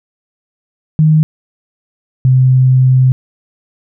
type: tone pair in turn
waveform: sine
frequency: 155.56 / 129.34 Hz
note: D#3 / C3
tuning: 0 / -20 cents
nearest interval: minor third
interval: 320 cents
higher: first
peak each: -5 dBFS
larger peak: neither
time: 0.99-1.23 / 2.25-3.12 s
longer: second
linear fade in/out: 0 ms
effects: none